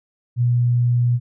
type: tone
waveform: sine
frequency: 121.3 Hz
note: B2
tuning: 31 cents flat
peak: -14 dBFS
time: 0.36-1.2 s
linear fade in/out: 50 ms
effects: none